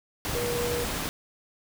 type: tone in noise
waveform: sine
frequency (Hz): 480.4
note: B4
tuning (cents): -48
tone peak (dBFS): -28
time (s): 0.35-0.84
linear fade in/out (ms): 0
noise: pink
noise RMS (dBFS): -31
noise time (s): 0.25-1.09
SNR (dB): 0
effects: none